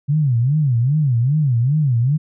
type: tone with vibrato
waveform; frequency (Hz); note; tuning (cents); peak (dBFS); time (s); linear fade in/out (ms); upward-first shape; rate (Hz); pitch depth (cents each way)
sine; 134.3; C3; +46; -13; 0.08-2.18; 20; sine; 2.5; 260
effects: none